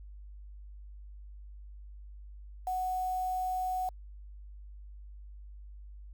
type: tone with quantisation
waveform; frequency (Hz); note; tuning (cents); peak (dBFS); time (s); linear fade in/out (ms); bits
sine; 740; F#5; 0; -30; 2.67-3.89; 2; 8
effects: added 50 Hz sine -45 dBFS peak until 6.13 s